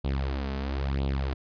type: tone with flanger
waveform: sawtooth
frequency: 68 Hz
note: C#2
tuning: 33 cents flat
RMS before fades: -29 dBFS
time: 0.04-1.34 s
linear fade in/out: 10 ms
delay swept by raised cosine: 0.26 to 4.66 ms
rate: 1 Hz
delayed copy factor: +0.75
effects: resampled to 11025 Hz